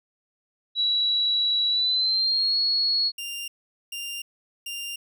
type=tone with pitch glide; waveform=sine; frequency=3912 to 4341 Hz; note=B7 to C#8; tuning=-17 to -37 cents; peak=-20 dBFS; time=0.75-3.12 s; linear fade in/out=50 ms; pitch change=+180 cents; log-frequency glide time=1.69-2.57 s
type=tone bursts; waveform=sawtooth; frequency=2794 Hz; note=F7; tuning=in tune; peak=-28 dBFS; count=3; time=3.18-4.96 s; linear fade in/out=5 ms; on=300 ms; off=440 ms
effects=none